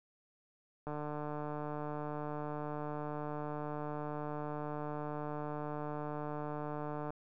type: click train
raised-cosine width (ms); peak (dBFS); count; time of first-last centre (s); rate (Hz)
1; -27; 930; 0.87-7.105; 149
effects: none